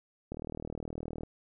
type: click train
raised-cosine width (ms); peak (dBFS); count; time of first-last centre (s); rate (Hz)
2; -25; 37; 0.32-1.234; 39.4
effects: none